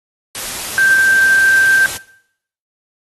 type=tone in noise; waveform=sine; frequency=1568 Hz; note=G6; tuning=in tune; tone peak=-8 dBFS; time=0.78-1.86 s; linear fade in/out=0 ms; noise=white; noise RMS=-24 dBFS; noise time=0.35-1.97 s; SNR=+13 dB; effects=noise-tail reverb RT60 0.7 s tail -19 dB re dry + AAC 32 kbps